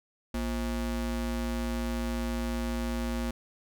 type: ring-modulated tone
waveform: square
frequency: 146.83 Hz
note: D3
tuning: in tune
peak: -27 dBFS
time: 0.34-3.31 s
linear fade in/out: 5 ms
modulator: 89.6 Hz
effects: none